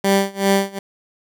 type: tone with tremolo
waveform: 15% pulse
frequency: 196.4 Hz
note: G3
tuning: 4 cents sharp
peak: -6 dBFS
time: 0.04-0.79 s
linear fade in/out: 5 ms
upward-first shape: sine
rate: 2.6 Hz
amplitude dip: 95%
effects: none